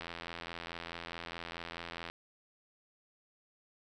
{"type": "click train", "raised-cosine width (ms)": 0.3, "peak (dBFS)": -25, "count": 178, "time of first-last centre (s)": [0.01, 2.1], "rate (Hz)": 84.7, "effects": []}